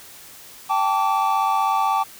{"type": "chord", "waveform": "triangle", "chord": "G suspended second", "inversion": "none", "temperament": "equal with one note detuned", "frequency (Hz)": [784, 880, 1155.1], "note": ["G5", "A5", "D6"], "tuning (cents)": [0, 0, -29], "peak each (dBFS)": -20, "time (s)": [0.69, 2.04], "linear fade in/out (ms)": 20, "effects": ["white hiss -43 dBFS RMS until 2.19 s"]}